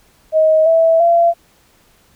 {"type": "tone with pitch steps", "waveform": "sine", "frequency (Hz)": [630, 655.2, 681.5], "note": ["D#5", "E5", "F5"], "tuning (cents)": [21, -11, -43], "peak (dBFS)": -8, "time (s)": [0.32, 1.34], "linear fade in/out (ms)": 50, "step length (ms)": 340, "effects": ["pink hiss -53 dBFS RMS until 2.15 s"]}